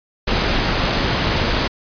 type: noise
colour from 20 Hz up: pink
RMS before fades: -18 dBFS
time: 0.27-1.68 s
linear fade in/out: 10 ms
effects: resampled to 11025 Hz